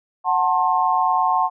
sine chord, F# diminished, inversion none, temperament just, 740 / 888 / 1065.6 Hz, F#5 / A5 / C6, 0 / +16 / +31 cents, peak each -20 dBFS, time 0.24-1.5 s, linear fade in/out 50 ms, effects none

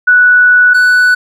sine / triangle tone pair in turn, 1477 / 1485.3 Hz, F#6 / F#6, -3 / +6 cents, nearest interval unison, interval 9 cents, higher second, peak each -3 dBFS, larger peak neither, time 0.07-0.74 / 0.74-1.15 s, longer first, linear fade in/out 10 ms, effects none

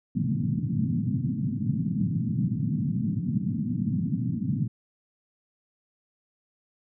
pink band-pass noise, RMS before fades -27 dBFS, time 0.15-4.68 s, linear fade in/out 10 ms, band 110 to 250 Hz, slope 48 dB/octave, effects none

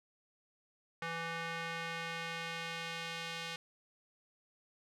square tone with band-pass filter sweep, 166.2 Hz, E3, 15 cents sharp, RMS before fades -41 dBFS, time 1.02-3.56 s, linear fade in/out 2 ms, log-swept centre 1700 to 3100 Hz, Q 1.2, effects none

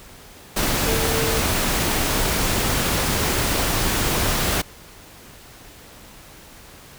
sine tone in noise, 450 Hz, A4, 39 cents sharp, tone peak -25 dBFS, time 0.86-1.4 s, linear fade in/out 10 ms, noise pink, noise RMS -21 dBFS, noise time 0.56-4.62 s, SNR -7 dB, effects pink hiss -44 dBFS RMS until 6.98 s

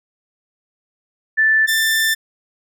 sine / sawtooth tone pair in turn, 1760 / 1777.4 Hz, A6 / A6, 0 / +17 cents, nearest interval unison, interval 17 cents, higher second, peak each -11 dBFS, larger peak neither, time 1.37-1.67 / 1.67-2.15 s, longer second, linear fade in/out 20 ms, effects none

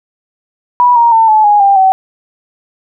sine tone with pitch steps, 978 / 938.2 / 899.9 / 863.3 / 828.1 / 794.4 / 762 Hz, B5 / A#5 / A5 / A5 / G#5 / G5 / G5, -17 / +11 / +39 / -33 / -5 / +23 / -49 cents, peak -4 dBFS, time 0.8-1.92 s, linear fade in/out 0 ms, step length 160 ms, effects none

